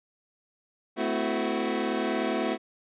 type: chord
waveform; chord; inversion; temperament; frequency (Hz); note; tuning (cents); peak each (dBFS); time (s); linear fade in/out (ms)
25% pulse; F# half-diminished seventh; first; equal with one note detuned; 220 / 256.5 / 329.6 / 370; A3 / C4 / E4 / F#4; 0 / -34 / 0 / 0; -28; 0.96-2.58; 50
effects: resampled to 8000 Hz